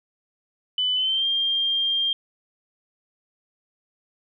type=tone with pitch glide; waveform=sine; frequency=3000 to 3197 Hz; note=F#7 to G7; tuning=+23 to +33 cents; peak=-20 dBFS; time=0.78-2.13 s; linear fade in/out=2 ms; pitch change=+110 cents; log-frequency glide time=0.95-1.26 s; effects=none